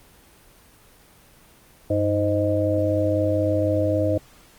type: harmonic tone with a mistuned harmonic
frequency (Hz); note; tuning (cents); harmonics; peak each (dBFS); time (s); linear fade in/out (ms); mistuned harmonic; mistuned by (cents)
103.9; G#2; +1; 1 / 3 / 5 / 6; -24 / -24 / -24 / -24; 1.9-4.18; 5; 1; -100
effects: pink hiss -52 dBFS RMS until 4.58 s + Opus 24 kbps